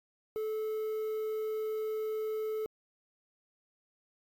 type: tone with quantisation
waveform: triangle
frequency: 433.7 Hz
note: A4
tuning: 25 cents flat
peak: -30 dBFS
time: 0.36-2.66 s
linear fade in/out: 0 ms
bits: 9
effects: AAC 64 kbps